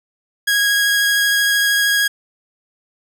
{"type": "tone with vibrato", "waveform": "sawtooth", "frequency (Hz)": 1647, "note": "G#6", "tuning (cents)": -15, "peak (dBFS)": -10, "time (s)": [0.47, 2.08], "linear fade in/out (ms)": 10, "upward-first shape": "sine", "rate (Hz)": 13, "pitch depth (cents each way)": 9, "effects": []}